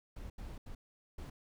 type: noise bursts at uneven times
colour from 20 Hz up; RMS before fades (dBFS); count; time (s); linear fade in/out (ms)
brown; -45; 4; 0.16-0.3 / 0.38-0.58 / 0.66-0.75 / 1.18-1.3; 5
effects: none